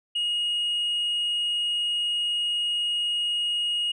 sine tone, 2876 Hz, F#7, 50 cents flat, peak -21 dBFS, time 0.15-3.92 s, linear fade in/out 10 ms, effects tanh soft clip ceiling -22 dBFS

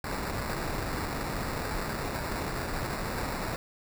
pink noise with sample-and-hold, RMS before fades -33 dBFS, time 0.04-3.56 s, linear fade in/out 2 ms, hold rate 3150 Hz, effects none

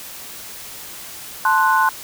sine chord, F# diminished, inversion first, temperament equal, 880 / 1046.5 / 1480 Hz, A5 / C6 / F#6, 0 / 0 / 0 cents, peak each -18 / -16 / -18 dBFS, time 1.45-1.89 s, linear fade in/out 2 ms, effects white hiss -35 dBFS RMS until 2.03 s

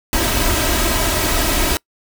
pink noise with comb filter, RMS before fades -17 dBFS, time 0.13-1.77 s, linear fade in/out 0 ms, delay 3.1 ms, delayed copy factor +0.6, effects noise-tail reverb RT60 0.1 s tail -25 dB re dry

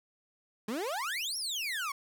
30% pulse exponential two-way sweep, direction up then down, 200.6 to 5700 to 1070 Hz, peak -30 dBFS, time 0.68-1.92 s, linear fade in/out 5 ms, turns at 1.37 s, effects none

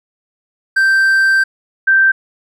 triangle / sine tone pair in turn, 1565 / 1565 Hz, G6 / G6, -3 / -3 cents, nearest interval unison, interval 0 cents, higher neither, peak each -7 dBFS, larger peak neither, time 0.76-1.44 / 1.87-2.12 s, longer first, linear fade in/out 10 ms, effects none

